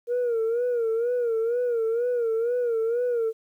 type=tone with vibrato; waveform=sine; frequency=469.7 Hz; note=A#4; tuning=13 cents sharp; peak=-20 dBFS; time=0.07-3.33 s; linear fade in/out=50 ms; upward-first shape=sine; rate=2.1 Hz; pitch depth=90 cents each way; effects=tanh soft clip ceiling -20 dBFS + 10-bit